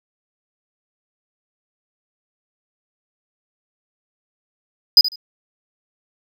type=tone with echo; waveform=triangle; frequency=4978 Hz; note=D#8; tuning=in tune; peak=-3 dBFS; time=4.97-5.01 s; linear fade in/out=2 ms; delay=74 ms; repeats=2; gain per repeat=-14 dB; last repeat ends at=5.158 s; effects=none